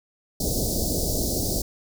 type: band-stop noise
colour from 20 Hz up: pink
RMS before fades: -25 dBFS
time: 0.4-1.62 s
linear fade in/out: 5 ms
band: 670 to 4400 Hz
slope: 48 dB/octave
effects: none